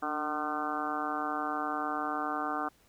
harmonic tone with a mistuned harmonic, 151.6 Hz, D#3, 45 cents flat, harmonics 2 / 3 / 4 / 5 / 6 / 7 / 8 / 9 / 10, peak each -38 / -44 / -44 / -36 / -44 / -40 / -36 / -40 / -42 dBFS, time 0.02-2.69 s, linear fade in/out 10 ms, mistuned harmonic 2, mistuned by -44 cents, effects pink hiss -65 dBFS RMS until 2.88 s

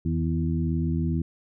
harmonic tone with a mistuned harmonic, 82.41 Hz, E2, in tune, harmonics 1 / 2 / 3 / 4, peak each -27 / -26 / -30 / -33 dBFS, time 0.05-1.22 s, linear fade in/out 5 ms, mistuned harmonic 2, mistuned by -47 cents, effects none

